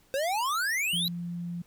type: exponential sweep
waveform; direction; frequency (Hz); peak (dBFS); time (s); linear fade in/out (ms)
square; up; 520 to 4062; -27; 0.14-1.08; 0
type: tone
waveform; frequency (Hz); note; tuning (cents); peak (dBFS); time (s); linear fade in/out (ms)
sine; 173; F3; -16; -32; 0.93-1.62; 5
effects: pink hiss -63 dBFS RMS until 1.66 s